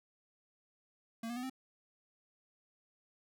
square tone with pitch steps, 228.1 / 238.6 / 249.6 / 261.1 Hz, A#3 / A#3 / B3 / C4, -37 / +41 / +19 / -3 cents, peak -39 dBFS, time 1.23-1.498 s, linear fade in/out 5 ms, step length 67 ms, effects none

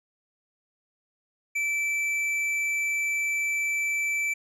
triangle tone with tanh clipping, 2323 Hz, D7, 20 cents flat, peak -26 dBFS, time 1.55-4.34 s, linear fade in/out 10 ms, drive 12 dB, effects none

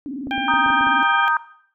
sine tone with vibrato, 272.7 Hz, C#4, 28 cents flat, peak -26 dBFS, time 0.06-1.03 s, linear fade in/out 0 ms, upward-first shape square, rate 20 Hz, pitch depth 130 cents each way
clicks, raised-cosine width 2 ms, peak -21 dBFS, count 7, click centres 0.271 / 0.38 / 0.538 / 0.663 / 0.703 / 0.81 / 0.87 s
harmonic tone, 795 Hz, G5, 24 cents sharp, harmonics 1 / 2 / 3 / 4, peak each -24 / -27 / -29 / -30 dBFS, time 0.31-1.28 s, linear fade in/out 0 ms
sine chord, Eb major, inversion second, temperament equal, 932.3 / 1244.5 / 1568 Hz, Bb5 / Eb6 / G6, 0 / 0 / 0 cents, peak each -20 / -20 / -20 dBFS, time 0.48-1.37 s, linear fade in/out 2 ms
effects noise-tail reverb RT60 0.6 s tail -17 dB re dry

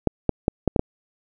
clicks, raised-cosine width 2 ms, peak -4 dBFS, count 6, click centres 0.073 / 0.293 / 0.481 / 0.677 / 0.762 / 0.794 s, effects none

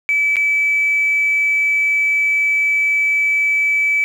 sine tone with dropouts, 2302 Hz, D7, 35 cents flat, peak -12 dBFS, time 0.09-4.04 s, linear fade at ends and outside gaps 0 ms, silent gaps 0.358-0.367 s, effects tanh soft clip ceiling -8 dBFS + 7-bit

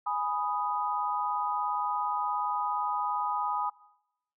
sine chord, G# minor, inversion none, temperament equal, 830.6 / 987.8 / 1244.5 Hz, G#5 / B5 / D#6, 0 / 0 / 0 cents, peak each -32 dBFS, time 0.06-3.7 s, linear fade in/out 10 ms, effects noise-tail reverb RT60 0.9 s tail -22 dB re dry

